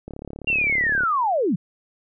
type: click train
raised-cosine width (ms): 2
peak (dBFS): -21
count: 35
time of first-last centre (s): 0.08-1.035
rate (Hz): 35.6
type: linear sweep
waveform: sine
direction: down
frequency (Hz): 2794 to 142.7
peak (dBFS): -18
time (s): 0.47-1.56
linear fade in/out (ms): 10
effects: none